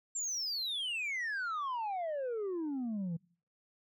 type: exponential sweep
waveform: sine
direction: down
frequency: 7500 to 160 Hz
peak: -31 dBFS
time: 0.15-3.17 s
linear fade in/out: 10 ms
effects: noise-tail reverb RT60 0.5 s tail -26 dB re dry + tanh soft clip ceiling -33 dBFS